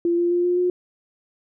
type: tone with pitch steps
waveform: sine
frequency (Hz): 342.9 / 346.9 / 350.9 / 355 / 359.1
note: F4 / F4 / F4 / F4 / F4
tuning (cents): -32 / -12 / +8 / +28 / +48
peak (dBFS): -17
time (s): 0.05-0.7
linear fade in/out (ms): 2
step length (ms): 130
effects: none